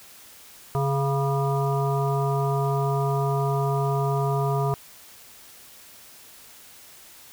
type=harmonic tone with a mistuned harmonic; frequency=138.6 Hz; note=C#3; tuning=in tune; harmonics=1 / 3 / 5 / 7 / 9; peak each=-23 / -28 / -30 / -31 / -33 dBFS; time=0.75-4.74 s; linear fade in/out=0 ms; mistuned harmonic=9; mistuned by=-50 cents; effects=white hiss -48 dBFS RMS until 7.32 s